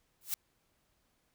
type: noise with exponential growth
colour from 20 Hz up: blue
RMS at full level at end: -30 dBFS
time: 0.21-0.34 s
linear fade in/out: 0 ms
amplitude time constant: 28 ms
effects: pink hiss -75 dBFS RMS until 1.34 s